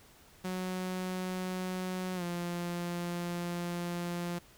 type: tone with pitch glide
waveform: sawtooth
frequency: 184.3 to 173.96 Hz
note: F#3 to F3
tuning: -7 to -6 cents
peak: -30 dBFS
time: 0.44-4.39 s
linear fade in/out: 10 ms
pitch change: -99 cents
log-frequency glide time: 2.15-2.23 s
effects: pink hiss -59 dBFS RMS until 4.57 s